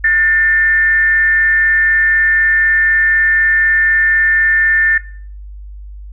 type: tone with frequency modulation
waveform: sine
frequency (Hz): 1788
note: A6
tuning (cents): +27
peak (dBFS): -8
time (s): 0.04-4.98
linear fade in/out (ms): 5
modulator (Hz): 344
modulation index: 0.3
effects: noise-tail reverb RT60 0.5 s tail -19 dB re dry + added 50 Hz sine -28 dBFS peak until 6.12 s